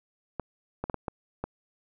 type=clicks; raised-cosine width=1 ms; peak=-17 dBFS; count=6; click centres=0.397 / 0.84 / 0.898 / 0.943 / 1.082 / 1.44 s; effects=none